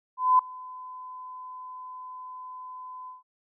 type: tone with ADSR envelope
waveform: sine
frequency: 1014 Hz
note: B5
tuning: 45 cents sharp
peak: -14 dBFS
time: 0.17-3.23 s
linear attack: 220 ms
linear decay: 4 ms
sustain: -24 dB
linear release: 150 ms
effects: none